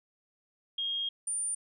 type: tone pair in turn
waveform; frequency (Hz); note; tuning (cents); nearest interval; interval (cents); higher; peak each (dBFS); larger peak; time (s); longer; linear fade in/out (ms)
sine; 3248 / 9187; G#7 / D9; -39 / -39; octave + tritone; 1800; second; -30 / -30; neither; 0.78-1.09 / 1.27-1.55; first; 5
effects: none